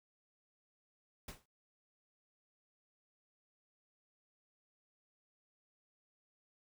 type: noise with exponential decay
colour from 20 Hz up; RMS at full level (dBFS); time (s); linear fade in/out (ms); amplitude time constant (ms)
pink; -44; 1.28-1.46; 5; 39
effects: noise-tail reverb RT60 0.1 s tail -17 dB re dry